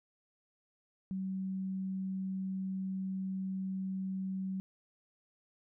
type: tone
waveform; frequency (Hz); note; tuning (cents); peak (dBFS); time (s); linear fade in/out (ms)
sine; 190; F#3; +46; -34; 1.11-4.6; 0
effects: none